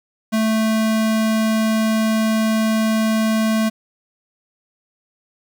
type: tone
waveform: square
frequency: 220 Hz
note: A3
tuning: in tune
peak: -16 dBFS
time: 0.32-3.7 s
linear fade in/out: 20 ms
effects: 8-bit